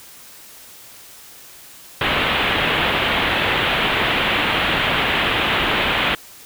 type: low-pass noise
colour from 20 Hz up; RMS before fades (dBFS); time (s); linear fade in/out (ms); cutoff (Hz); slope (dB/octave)
white; -19; 2.01-6.15; 2; 3400; 48
effects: white hiss -42 dBFS RMS until 6.45 s